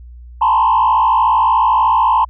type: tone with frequency modulation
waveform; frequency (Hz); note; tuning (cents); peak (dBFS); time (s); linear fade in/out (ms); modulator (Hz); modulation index
sine; 958; A#5; +47; -8; 0.41-2.25; 10; 56.8; 1.7
effects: tanh soft clip ceiling -6 dBFS + added 60 Hz sine -33 dBFS peak until 2.29 s